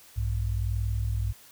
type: tone pair together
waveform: sine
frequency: 60.47 / 101.7 Hz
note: B1 / G#2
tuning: -36 / -36 cents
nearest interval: major sixth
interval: 900 cents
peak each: -28 dBFS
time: 0.16-1.33 s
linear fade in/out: 20 ms
effects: white hiss -53 dBFS RMS until 1.51 s